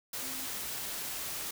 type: tone in noise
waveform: sine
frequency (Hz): 263.8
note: C4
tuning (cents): +14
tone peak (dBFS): -49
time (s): 0.22-0.46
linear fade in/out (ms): 5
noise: white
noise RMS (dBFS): -38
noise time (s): 0.13-1.51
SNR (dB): -14
effects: none